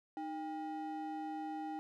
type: ring-modulated tone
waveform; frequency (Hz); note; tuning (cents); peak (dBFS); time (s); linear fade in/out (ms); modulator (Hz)
triangle; 554.4; C#5; 0; -34; 0.17-1.79; 0; 245
effects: none